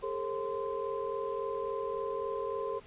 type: tone cluster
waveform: sine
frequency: 408.2 / 451.8 / 539 / 1033 Hz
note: G#4 / A4 / C#5 / C6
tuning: -30 / +46 / -49 / -22 cents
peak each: -37 / -37 / -39 / -39 dBFS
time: 0.02-2.8 s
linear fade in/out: 20 ms
effects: pink hiss -56 dBFS RMS until 2.86 s + resampled to 8000 Hz